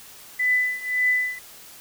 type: tone with tremolo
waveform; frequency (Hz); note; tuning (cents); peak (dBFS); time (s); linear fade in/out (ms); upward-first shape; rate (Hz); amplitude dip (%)
sine; 1998; B6; +20; -16; 0.39-1.39; 10; triangle; 1.8; 90
effects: white hiss -45 dBFS RMS until 1.8 s